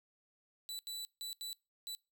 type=tone bursts at uneven times; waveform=sawtooth; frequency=3966 Hz; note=B7; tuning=7 cents sharp; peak=-38 dBFS; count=5; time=0.69-0.79 / 0.87-1.05 / 1.21-1.33 / 1.41-1.53 / 1.87-1.95 s; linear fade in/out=0 ms; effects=noise-tail reverb RT60 0.3 s tail -25 dB re dry